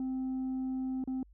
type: tone with dropouts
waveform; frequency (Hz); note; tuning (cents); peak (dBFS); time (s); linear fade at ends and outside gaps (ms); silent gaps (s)
sine; 260.5; C4; -7; -29; 0-1.23; 2; 1.04-1.075
effects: tanh soft clip ceiling -31 dBFS + added 50 Hz sine -56 dBFS peak until 1.33 s